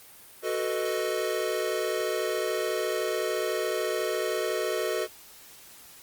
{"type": "chord", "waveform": "square", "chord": "B dominant seventh", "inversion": "second", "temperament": "equal", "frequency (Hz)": [370, 440, 493.9, 622.3], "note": ["F#4", "A4", "B4", "D#5"], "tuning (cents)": [0, 0, 0, 0], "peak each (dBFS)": [-33, -32, -35, -33], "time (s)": [0.42, 5.08], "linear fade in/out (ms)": 50, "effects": ["white hiss -50 dBFS RMS until 6.02 s", "Opus 32 kbps"]}